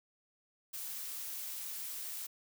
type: noise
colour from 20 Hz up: blue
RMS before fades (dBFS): -42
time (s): 0.73-2.27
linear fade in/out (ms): 10
effects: none